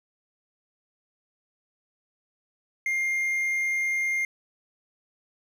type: tone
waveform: triangle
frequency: 2115 Hz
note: C7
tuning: 18 cents sharp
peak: -22 dBFS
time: 2.86-4.25 s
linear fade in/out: 2 ms
effects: none